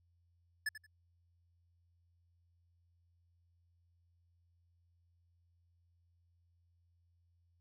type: tone with echo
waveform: square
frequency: 1732 Hz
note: A6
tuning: 28 cents flat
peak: -34 dBFS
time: 0.66-0.69 s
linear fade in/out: 5 ms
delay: 88 ms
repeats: 2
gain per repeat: -13 dB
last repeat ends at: 0.866 s
effects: added 86 Hz sine -70 dBFS peak until 7.6 s + low-pass 12000 Hz 12 dB/octave